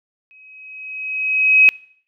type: tone with exponential growth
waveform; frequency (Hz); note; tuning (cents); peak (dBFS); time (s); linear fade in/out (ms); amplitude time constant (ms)
sine; 2542; D#7; +36; -5; 0.31-1.69; 0; 300
effects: noise-tail reverb RT60 0.6 s tail -24 dB re dry